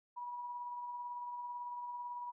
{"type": "tone with tremolo", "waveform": "sine", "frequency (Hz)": 971, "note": "B5", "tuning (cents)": -30, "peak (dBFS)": -39, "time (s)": [0.16, 2.32], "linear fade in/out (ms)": 20, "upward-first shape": "triangle", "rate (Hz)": 18, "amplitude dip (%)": 35, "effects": []}